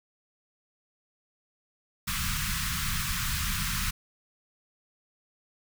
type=band-stop noise; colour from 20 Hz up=pink; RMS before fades=-30 dBFS; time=2.07-3.91 s; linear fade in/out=10 ms; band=200 to 1100 Hz; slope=48 dB/octave; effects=none